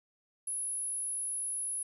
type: tone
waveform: sine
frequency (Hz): 10548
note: E9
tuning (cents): 0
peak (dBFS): -31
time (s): 0.47-1.83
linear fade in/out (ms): 5
effects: tanh soft clip ceiling -31 dBFS + 11-bit